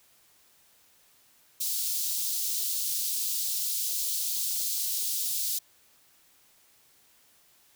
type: high-pass noise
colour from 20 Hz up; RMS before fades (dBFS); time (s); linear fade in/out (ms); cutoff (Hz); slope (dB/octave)
white; -30; 1.6-5.59; 10; 3800; 24
effects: white hiss -62 dBFS RMS until 7.75 s